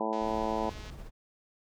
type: harmonic tone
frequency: 110 Hz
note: A2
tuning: in tune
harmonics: 2 / 3 / 4 / 5 / 6 / 7 / 8 / 9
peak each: -37 / -37 / -37 / -37 / -37 / -37 / -37 / -37 dBFS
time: 0-0.7 s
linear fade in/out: 5 ms
type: click train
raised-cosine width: 0.2 ms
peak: -32 dBFS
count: 165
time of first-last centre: 0.13-0.9 s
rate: 213 Hz
type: noise with tremolo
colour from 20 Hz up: brown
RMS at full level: -41 dBFS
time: 0.2-1.11 s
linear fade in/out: 50 ms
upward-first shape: sine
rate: 14 Hz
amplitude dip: 35%
effects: none